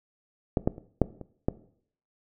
clicks, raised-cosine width 2 ms, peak -9 / -9 / -28 / -6 / -26 / -10 dBFS, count 6, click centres 0.572 / 0.675 / 0.781 / 1.017 / 1.213 / 1.485 s, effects noise-tail reverb RT60 0.6 s tail -18 dB re dry

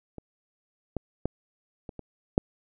clicks, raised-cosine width 2 ms, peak -26 / -16 / -13 / -25 / -25 / -6 dBFS, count 6, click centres 0.183 / 0.967 / 1.256 / 1.892 / 1.993 / 2.379 s, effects none

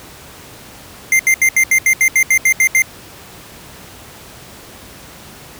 square tone bursts, 2093 Hz, C7, in tune, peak -9 dBFS, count 12, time 1.12-2.821 s, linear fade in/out 2 ms, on 73 ms, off 75 ms, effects pink hiss -37 dBFS RMS until 5.59 s + high-pass 60 Hz 12 dB/octave

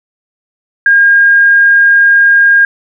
sine tone, 1618 Hz, G#6, 46 cents flat, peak -3 dBFS, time 0.86-2.65 s, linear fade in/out 2 ms, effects none

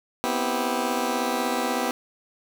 15% pulse chord, C major seventh, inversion third, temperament just, 245.3 / 261.6 / 327 / 392.4 Hz, B3 / C4 / E4 / G4, -12 / 0 / -14 / +2 cents, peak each -21 / -25 / -25 / -25 dBFS, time 0.24-1.91 s, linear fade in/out 0 ms, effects none

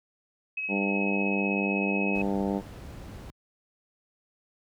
sine tone with tremolo, 2558 Hz, D#7, 47 cents sharp, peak -28 dBFS, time 0.57-2.22 s, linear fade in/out 5 ms, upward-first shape sine, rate 16 Hz, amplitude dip 30%
harmonic tone, 99 Hz, G2, 18 cents sharp, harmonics 2 / 3 / 4 / 5 / 6 / 7 / 8 / 9, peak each -28 / -32 / -34 / -36 / -38 / -39 / -40 / -41 dBFS, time 0.68-2.62 s, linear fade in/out 50 ms
brown noise, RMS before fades -38 dBFS, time 2.15-3.3 s, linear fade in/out 0 ms
effects high-pass 60 Hz 12 dB/octave

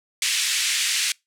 pink band-pass noise, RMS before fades -23 dBFS, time 0.22-1.12 s, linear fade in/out 2 ms, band 2100 to 9600 Hz, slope 24 dB/octave, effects noise-tail reverb RT60 0.2 s tail -25 dB re dry

